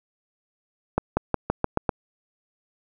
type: accelerating click train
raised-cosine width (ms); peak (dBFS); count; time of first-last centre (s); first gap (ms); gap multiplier
1; -6; 7; 0.98-1.892; 190; 0.91
effects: none